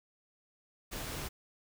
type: noise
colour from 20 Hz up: pink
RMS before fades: -40 dBFS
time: 0.91-1.29 s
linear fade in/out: 20 ms
effects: none